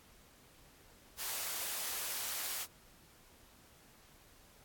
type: high-pass noise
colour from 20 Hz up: white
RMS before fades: -39 dBFS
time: 1.17-2.67 s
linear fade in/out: 50 ms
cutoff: 490 Hz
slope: 12 dB/octave
effects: pink hiss -62 dBFS RMS until 4.64 s + AAC 64 kbps